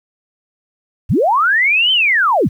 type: linear two-way sweep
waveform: sine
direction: up then down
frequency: 46.25 to 3132 to 48.02 Hz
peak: -10 dBFS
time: 1.09-2.49 s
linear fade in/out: 20 ms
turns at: 1.92 s
effects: 8-bit